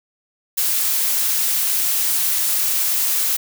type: noise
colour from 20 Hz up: blue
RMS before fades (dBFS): -19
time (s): 0.57-3.37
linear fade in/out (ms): 10
effects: none